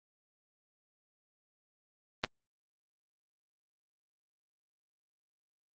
clicks, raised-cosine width 0.2 ms, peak -11 / -15 dBFS, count 2, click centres 2.239 / 2.247 s, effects low-pass 5000 Hz 12 dB/octave + Opus 24 kbps

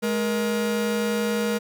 45% pulse tone pair together, 211.1 / 473.9 Hz, G#3 / A#4, +29 / +28 cents, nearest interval octave + major second, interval 1399 cents, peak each -25 dBFS, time 0.02-1.59 s, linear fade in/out 20 ms, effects none

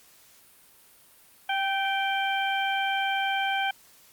harmonic tone with a mistuned harmonic, 784 Hz, G5, in tune, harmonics 1 / 2 / 3 / 4, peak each -27 / -30 / -32 / -33 dBFS, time 1.49-3.71 s, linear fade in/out 5 ms, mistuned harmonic 2, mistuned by -22 cents, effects white hiss -56 dBFS RMS until 4.12 s + Opus 48 kbps

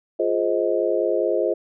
sine chord, F minor seventh, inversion none, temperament just, 349.2 / 419.1 / 523.8 / 628.6 Hz, F4 / Ab4 / C5 / Eb5, 0 / +16 / +2 / +18 cents, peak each -24 dBFS, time 0.19-1.54 s, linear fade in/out 10 ms, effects none

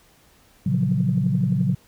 sine chord, Gb major seventh, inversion first, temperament just, 115.62 / 138.75 / 173.43 / 185 Hz, Bb2 / Db3 / F3 / Gb3, -14 / +2 / -12 / 0 cents, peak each -25 / -22 / -24 / -22 dBFS, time 0.66-1.75 s, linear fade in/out 5 ms, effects tanh soft clip ceiling -9 dBFS + pink hiss -56 dBFS RMS until 1.87 s

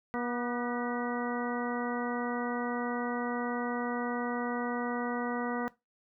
harmonic tone with a mistuned harmonic, 241.5 Hz, B3, 39 cents flat, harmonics 1 / 2 / 3 / 4 / 5 / 6 / 8, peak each -34 / -37 / -39 / -40 / -41 / -42 / -43 dBFS, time 0.14-5.68 s, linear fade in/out 0 ms, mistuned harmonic 6, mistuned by +49 cents, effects noise-tail reverb RT60 0.2 s tail -18 dB re dry

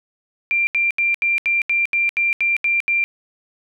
sine tone bursts, 2373 Hz, D7, 17 cents sharp, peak -15 dBFS, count 11, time 0.51-3.04 s, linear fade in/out 0 ms, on 160 ms, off 77 ms, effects none

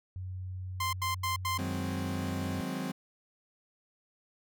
sine tone, 92.5 Hz, F#2, in tune, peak -36 dBFS, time 0.16-2.61 s, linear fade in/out 0 ms
sawtooth tone bursts, 1044 Hz, C6, 4 cents flat, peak -26 dBFS, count 4, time 0.8-1.578 s, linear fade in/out 5 ms, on 130 ms, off 86 ms
40% pulse chord, Ab dominant seventh, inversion second, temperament equal, 155.56 / 185 / 207.7 / 261.6 Hz, Eb3 / Gb3 / Ab3 / C4, 0 / 0 / 0 / 0 cents, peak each -41 / -37 / -41 / -36 dBFS, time 1.58-2.92 s, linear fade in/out 10 ms
effects none

